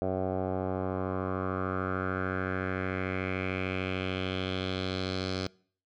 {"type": "tone with low-pass filter sweep", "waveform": "10% pulse", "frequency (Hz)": 93.5, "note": "F#2", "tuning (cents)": 19, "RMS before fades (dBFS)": -32, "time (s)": [0.02, 5.47], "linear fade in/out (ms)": 0, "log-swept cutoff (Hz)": [690, 4700], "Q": 3.5, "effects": ["noise-tail reverb RT60 0.5 s tail -24 dB re dry"]}